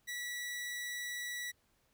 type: tone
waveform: sawtooth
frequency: 1947 Hz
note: B6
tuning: 25 cents flat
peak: -35 dBFS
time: 0.07-1.52 s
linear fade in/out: 20 ms
effects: pink hiss -74 dBFS RMS until 1.93 s